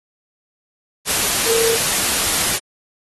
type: tone in noise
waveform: sine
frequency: 456.6 Hz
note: A#4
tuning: 36 cents flat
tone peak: -16 dBFS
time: 1.45-1.78 s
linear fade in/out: 50 ms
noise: white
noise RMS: -18 dBFS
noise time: 1.05-2.6 s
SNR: -1 dB
effects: AAC 32 kbps